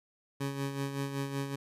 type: tone with tremolo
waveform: 20% pulse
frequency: 138.59 Hz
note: C#3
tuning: in tune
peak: -26 dBFS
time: 0.4-1.56 s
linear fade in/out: 10 ms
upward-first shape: sine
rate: 5.3 Hz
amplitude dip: 55%
effects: resampled to 32000 Hz